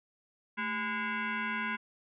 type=tone with frequency modulation; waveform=sine; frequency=220 Hz; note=A3; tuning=in tune; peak=-31 dBFS; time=0.57-1.77 s; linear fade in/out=20 ms; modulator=616 Hz; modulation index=3.6; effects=resampled to 8000 Hz